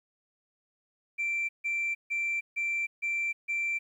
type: tone bursts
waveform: sine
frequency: 2349 Hz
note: D7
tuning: in tune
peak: -26 dBFS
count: 6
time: 1.18-3.79 s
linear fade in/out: 20 ms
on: 310 ms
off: 150 ms
effects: tanh soft clip ceiling -25 dBFS + 11-bit